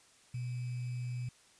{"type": "tone with sample-and-hold", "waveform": "sine", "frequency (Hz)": 123.47, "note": "B2", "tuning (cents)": 0, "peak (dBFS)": -35, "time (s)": [0.34, 1.29], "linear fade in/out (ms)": 5, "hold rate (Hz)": 2450, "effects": ["white hiss -63 dBFS RMS until 1.59 s", "resampled to 22050 Hz"]}